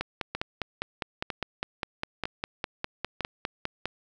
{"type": "two click trains", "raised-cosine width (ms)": 0.3, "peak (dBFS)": [-13, -15], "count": [20, 4], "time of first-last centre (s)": [[0.01, 3.856], [0.35, 3.207]], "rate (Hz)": [4.94, 1.05], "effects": []}